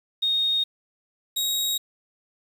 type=tone pair in turn; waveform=sine / sawtooth; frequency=3714 / 3790 Hz; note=A#7 / A#7; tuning=-7 / +28 cents; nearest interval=unison; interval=35 cents; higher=second; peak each=-20 / -20 dBFS; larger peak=neither; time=0.22-0.64 / 1.36-1.78 s; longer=neither; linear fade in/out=10 ms; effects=8-bit